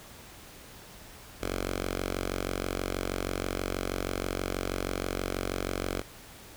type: tone with notch filter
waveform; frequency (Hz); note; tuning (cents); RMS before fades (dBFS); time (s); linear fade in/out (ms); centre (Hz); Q
5% pulse; 46.25; F#1; 0; -33; 1.41-6.02; 10; 150; 0.79
effects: pink hiss -49 dBFS RMS until 6.56 s